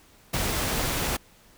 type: noise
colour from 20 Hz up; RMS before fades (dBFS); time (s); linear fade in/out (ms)
pink; -27; 0.33-1.17; 10
effects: pink hiss -56 dBFS RMS until 1.57 s